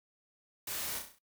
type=noise with echo; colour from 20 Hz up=white; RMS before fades=-39 dBFS; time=0.67-0.99 s; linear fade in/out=5 ms; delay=33 ms; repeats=6; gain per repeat=-5 dB; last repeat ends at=1.188 s; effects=noise-tail reverb RT60 0.1 s tail -19 dB re dry